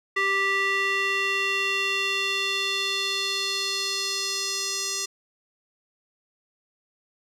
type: tone with band-pass filter sweep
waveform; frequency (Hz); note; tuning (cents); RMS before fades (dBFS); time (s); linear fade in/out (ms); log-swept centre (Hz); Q
square; 392; G4; 0; -26; 0.16-5.06; 10; 1900 to 6000; 2.4
effects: none